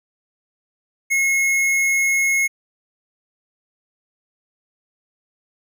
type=tone with tanh clipping; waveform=sine; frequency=2169 Hz; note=C#7; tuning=38 cents flat; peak=-17 dBFS; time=1.1-2.48 s; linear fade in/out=20 ms; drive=18 dB; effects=none